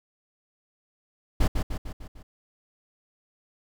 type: noise with echo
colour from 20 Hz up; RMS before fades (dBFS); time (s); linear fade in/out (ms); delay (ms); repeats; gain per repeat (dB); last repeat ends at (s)
brown; -19; 1.4-1.48; 10; 150; 5; -5; 2.23
effects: none